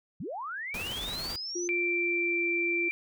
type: linear sweep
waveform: sine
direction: up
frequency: 119.5 to 6190 Hz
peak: -34 dBFS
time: 0.2-1.68 s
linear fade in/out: 5 ms
type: noise with tremolo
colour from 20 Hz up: pink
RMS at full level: -38 dBFS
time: 0.74-1.36 s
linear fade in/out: 2 ms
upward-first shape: triangle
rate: 18 Hz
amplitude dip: 40%
type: tone with pitch glide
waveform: sine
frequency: 349.9 to 343.3 Hz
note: F4 to F4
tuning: +3 to -30 cents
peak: -31 dBFS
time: 1.55-2.89 s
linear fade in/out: 10 ms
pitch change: -33 cents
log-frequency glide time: 1.79-2.43 s
type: tone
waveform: sine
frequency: 2349 Hz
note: D7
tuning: in tune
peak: -27 dBFS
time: 1.69-2.91 s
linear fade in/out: 0 ms
effects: none